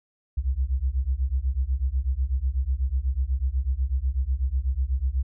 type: beating tone pair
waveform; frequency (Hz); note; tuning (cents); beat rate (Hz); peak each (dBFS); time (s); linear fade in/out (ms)
sine; 61.5 / 69.6; B1 / C#2; -7 / +8; 8.1; -25; 0.37-5.23; 10
effects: none